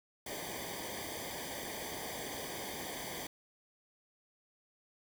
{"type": "noise with comb filter", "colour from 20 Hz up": "pink", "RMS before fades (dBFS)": -42, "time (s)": [0.26, 3.27], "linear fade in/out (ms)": 5, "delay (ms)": 0.74, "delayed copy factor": -0.95, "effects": []}